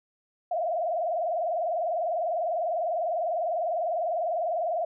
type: tone with vibrato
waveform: sine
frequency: 671 Hz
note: E5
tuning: 31 cents sharp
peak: -25 dBFS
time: 0.51-4.85 s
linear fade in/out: 5 ms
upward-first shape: triangle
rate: 20 Hz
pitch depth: 160 cents each way
effects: none